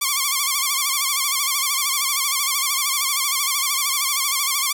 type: tone with vibrato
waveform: 5% pulse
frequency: 1108.7 Hz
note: C#6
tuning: in tune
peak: -7 dBFS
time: 0.01-4.73 s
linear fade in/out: 10 ms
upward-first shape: sine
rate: 13 Hz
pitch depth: 100 cents each way
effects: none